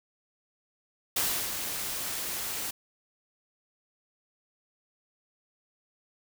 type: noise with ADSR envelope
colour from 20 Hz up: white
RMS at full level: -27 dBFS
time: 1.16-2.71 s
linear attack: 7 ms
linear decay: 320 ms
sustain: -7 dB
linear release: 8 ms
effects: none